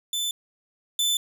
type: tone pair in turn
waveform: sawtooth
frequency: 3520 / 3520 Hz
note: A7 / A7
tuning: 0 / 0 cents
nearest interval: unison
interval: 0 cents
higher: neither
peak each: -22 / -18 dBFS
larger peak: second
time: 0.13-0.31 / 0.99-1.17 s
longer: neither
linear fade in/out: 2 ms
effects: 10-bit